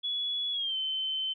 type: tone with pitch glide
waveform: sine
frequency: 3391 to 3074 Hz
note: G#7 to G7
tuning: +35 to -35 cents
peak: -29 dBFS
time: 0.03-1.34 s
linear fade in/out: 20 ms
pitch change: -170 cents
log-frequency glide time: 0.52-0.76 s
effects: none